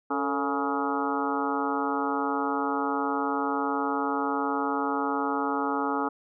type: harmonic tone with a mistuned harmonic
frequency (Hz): 140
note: C#3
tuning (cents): +18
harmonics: 2 / 3 / 4 / 5 / 6 / 7 / 8 / 9 / 10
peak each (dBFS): -30 / -33 / -41 / -39 / -31 / -37 / -36 / -32 / -38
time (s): 0.1-6.09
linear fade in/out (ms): 10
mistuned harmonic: 3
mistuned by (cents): +86
effects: none